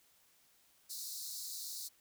pink high-pass noise, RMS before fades -44 dBFS, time 0.89-1.89 s, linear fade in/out 20 ms, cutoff 3900 Hz, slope 96 dB/octave, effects white hiss -69 dBFS RMS until 2 s

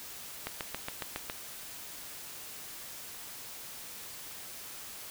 click train, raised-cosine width 0.3 ms, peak -18 dBFS, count 7, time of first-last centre 0.47-1.299 s, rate 7.24 Hz, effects white hiss -45 dBFS RMS until 5.1 s

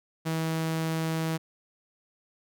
sawtooth tone, 161.4 Hz, E3, 36 cents flat, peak -23 dBFS, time 0.25-1.38 s, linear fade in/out 20 ms, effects none

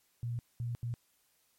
sine tone bursts at uneven times, 119 Hz, A#2, 36 cents sharp, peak -33 dBFS, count 3, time 0.23-0.39 / 0.6-0.75 / 0.83-0.94 s, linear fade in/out 0 ms, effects white hiss -72 dBFS RMS until 1.58 s + MP3 64 kbps

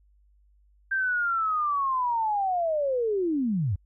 sine linear sweep, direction down, 1586 to 80.8 Hz, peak -23 dBFS, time 0.91-3.76 s, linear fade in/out 10 ms, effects added 50 Hz sine -58 dBFS peak until 3.85 s

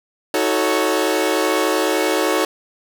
sawtooth chord, D# half-diminished seventh, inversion none, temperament equal with one note detuned, 316.6 / 370 / 440 / 554.4 Hz, D#4 / F#4 / A4 / C#5, +30 / 0 / 0 / 0 cents, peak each -18 dBFS, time 0.34-2.45 s, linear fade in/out 2 ms, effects none

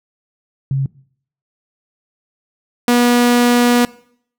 sine / sawtooth tone pair in turn, 135.9 / 242.1 Hz, C#3 / B3, -34 / -34 cents, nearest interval minor seventh, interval 1000 cents, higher second, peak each -14 / -6 dBFS, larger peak second, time 0.71-0.86 / 2.88-3.85 s, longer second, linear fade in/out 2 ms, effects noise-tail reverb RT60 0.6 s tail -21 dB re dry

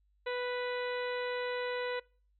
harmonic tone, 493.9 Hz, B4, in tune, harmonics 1 / 2 / 3 / 4 / 5 / 6 / 7 / 8, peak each -34 / -42 / -43 / -43 / -47 / -51 / -53 / -48 dBFS, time 0.26-2 s, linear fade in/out 10 ms, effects noise-tail reverb RT60 0.4 s tail -25 dB re dry + added 50 Hz sine -68 dBFS peak until 2.39 s

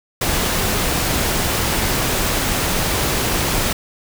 pink noise, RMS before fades -19 dBFS, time 0.21-3.73 s, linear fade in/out 5 ms, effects none

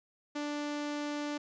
sawtooth tone, 293.7 Hz, D4, in tune, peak -30 dBFS, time 0.35-1.38 s, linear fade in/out 10 ms, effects resampled to 16000 Hz

